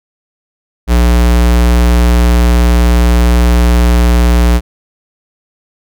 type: tone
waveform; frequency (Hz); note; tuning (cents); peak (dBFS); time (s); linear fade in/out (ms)
square; 59.7; A#1; +42; -6; 0.87-4.61; 50
effects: none